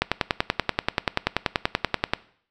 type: click train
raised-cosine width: 0.3 ms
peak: -3 dBFS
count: 23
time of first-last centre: 0.02-2.135 s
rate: 10.4 Hz
effects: noise-tail reverb RT60 0.6 s tail -20 dB re dry